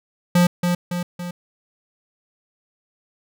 square tone with echo, 176.2 Hz, F3, 16 cents sharp, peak -13 dBFS, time 0.35-0.47 s, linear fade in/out 5 ms, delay 280 ms, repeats 3, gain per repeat -5 dB, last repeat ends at 1.31 s, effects none

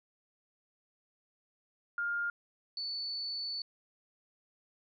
sine tone pair in turn, 1409 / 4473 Hz, F6 / C#8, +15 / +15 cents, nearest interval octave + minor sixth, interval 2000 cents, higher second, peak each -31 / -35 dBFS, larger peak first, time 1.98-2.3 / 2.77-3.62 s, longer second, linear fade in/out 2 ms, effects none

